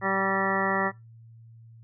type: harmonic tone with a mistuned harmonic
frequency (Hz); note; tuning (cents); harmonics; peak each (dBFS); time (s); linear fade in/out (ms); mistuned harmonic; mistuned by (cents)
193.4; G3; -23; 1 / 2 / 3 / 4 / 5 / 6 / 7 / 9 / 10; -32 / -32 / -32 / -32 / -32 / -32 / -32 / -32 / -32; 0.01-0.92; 50; 9; +24
effects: noise-tail reverb RT60 0.2 s tail -20 dB re dry + added 114 Hz sine -47 dBFS peak until 1.83 s